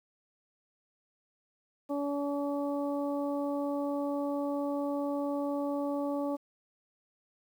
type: harmonic tone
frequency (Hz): 285.2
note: C#4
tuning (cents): +49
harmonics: 1 / 2 / 3 / 4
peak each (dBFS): -32 / -34 / -41 / -44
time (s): 1.89-6.37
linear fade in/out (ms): 20
effects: 10-bit